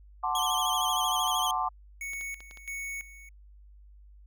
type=chord; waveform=sine; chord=D dominant seventh; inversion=first; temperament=equal; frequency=740 / 880 / 1046.5 / 1174.7 Hz; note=F#5 / A5 / C6 / D6; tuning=0 / 0 / 0 / 0 cents; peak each=-32 dBFS; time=0.23-1.69 s; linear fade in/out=10 ms
type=tone with vibrato; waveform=sawtooth; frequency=3200 Hz; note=G7; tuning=35 cents sharp; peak=-27 dBFS; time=0.35-1.51 s; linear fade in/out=2 ms; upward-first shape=sine; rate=13 Hz; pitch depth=78 cents each way
type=clicks; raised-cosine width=0.2 ms; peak=-31 dBFS; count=6; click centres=1.277 / 2.134 / 2.211 / 2.405 / 2.511 / 2.573 s
type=tone with tremolo; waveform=square; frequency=2219 Hz; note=C#7; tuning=1 cent sharp; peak=-35 dBFS; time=2.01-3.29 s; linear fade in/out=2 ms; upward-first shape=square; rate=1.5 Hz; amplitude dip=80%
effects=added 50 Hz sine -50 dBFS peak until 4.26 s